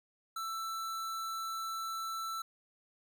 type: tone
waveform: square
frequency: 1329 Hz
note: E6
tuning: 14 cents sharp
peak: -37 dBFS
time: 0.36-2.42 s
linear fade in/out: 5 ms
effects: none